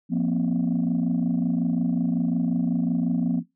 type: chord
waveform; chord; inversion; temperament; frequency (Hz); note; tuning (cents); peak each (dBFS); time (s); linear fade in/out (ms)
sine; F suspended fourth; none; equal with one note detuned; 174.61 / 236.1 / 261.6; F3 / Bb3 / C4; 0 / +22 / 0; -23 / -23 / -25; 0.09-3.43; 50
effects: noise-tail reverb RT60 0.2 s tail -19 dB re dry + tanh soft clip ceiling -16 dBFS